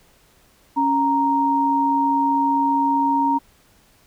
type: tone pair together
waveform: sine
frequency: 277.5 / 932.3 Hz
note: C#4 / A#5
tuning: +2 / 0 cents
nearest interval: octave + major sixth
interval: 2098 cents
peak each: -21 / -17 dBFS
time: 0.76-3.39 s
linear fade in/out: 20 ms
effects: pink hiss -56 dBFS RMS until 4.06 s